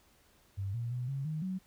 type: tone with pitch steps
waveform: sine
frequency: 98 / 118 / 124 / 136.8 / 155.5 / 187 Hz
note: G2 / A#2 / B2 / C#3 / D#3 / F#3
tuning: 0 / +22 / +7 / -23 / -1 / +19 cents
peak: -33 dBFS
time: 0.57-1.59 s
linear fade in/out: 20 ms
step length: 170 ms
effects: pink hiss -66 dBFS RMS until 1.66 s